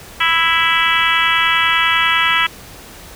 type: harmonic tone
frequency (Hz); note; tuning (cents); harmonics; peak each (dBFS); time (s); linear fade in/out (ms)
330; E4; +2; 3 / 4 / 5 / 6 / 7 / 8 / 9 / 10; -22 / -18 / -21 / -18 / -21 / -21 / -22 / -21; 0.2-2.47; 10
effects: pink hiss -37 dBFS RMS until 3.15 s